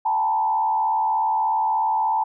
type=tone with frequency modulation; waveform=sine; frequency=880 Hz; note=A5; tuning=in tune; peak=-18 dBFS; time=0.05-2.24 s; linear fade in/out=10 ms; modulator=76.7 Hz; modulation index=0.88; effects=none